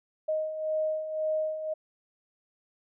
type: beating tone pair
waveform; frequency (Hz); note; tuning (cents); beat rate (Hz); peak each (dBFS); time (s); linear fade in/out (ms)
sine; 622.3 / 624.2; D#5 / D#5; 0 / +5; 1.9; -35 / -28; 0.28-1.74; 10
effects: none